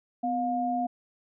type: tone pair together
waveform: sine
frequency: 251.4 / 711 Hz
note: B3 / F5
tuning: +31 / +31 cents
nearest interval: octave + tritone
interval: 1800 cents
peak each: -30 / -27 dBFS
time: 0.23-0.87 s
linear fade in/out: 10 ms
effects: none